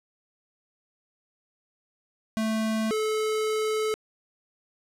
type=tone pair in turn; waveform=square; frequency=220 / 433.1 Hz; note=A3 / A4; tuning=0 / -27 cents; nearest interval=octave; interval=1173 cents; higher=second; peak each=-25 dBFS; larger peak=neither; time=2.37-2.91 / 2.91-3.94 s; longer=second; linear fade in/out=0 ms; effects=low-pass 12000 Hz 12 dB/octave